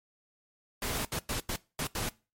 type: noise bursts at uneven times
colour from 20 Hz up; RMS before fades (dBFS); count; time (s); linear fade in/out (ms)
pink; -33; 6; 0.82-1.05 / 1.12-1.19 / 1.29-1.4 / 1.49-1.56 / 1.79-1.87 / 1.95-2.09; 2
effects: noise-tail reverb RT60 0.3 s tail -21 dB re dry + MP3 64 kbps